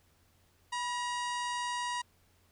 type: harmonic tone with a mistuned harmonic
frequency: 951 Hz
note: A#5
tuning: 34 cents sharp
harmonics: 1 / 2 / 3 / 4 / 5 / 6 / 7 / 8 / 9 / 10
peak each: -34 / -40 / -44 / -46 / -48 / -50 / -51 / -52 / -53 / -54 dBFS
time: 0.72-2.02 s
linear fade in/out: 10 ms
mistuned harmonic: 1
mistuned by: +53 cents
effects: added 88 Hz sine -69 dBFS peak until 2.51 s + pink hiss -69 dBFS RMS until 2.51 s